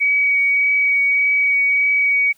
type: tone with vibrato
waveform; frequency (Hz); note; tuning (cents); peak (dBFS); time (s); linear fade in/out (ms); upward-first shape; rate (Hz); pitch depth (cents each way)
sine; 2262; C#7; +34; -13; 0-2.33; 20; triangle; 1.7; 11
effects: white hiss -57 dBFS RMS until 2.37 s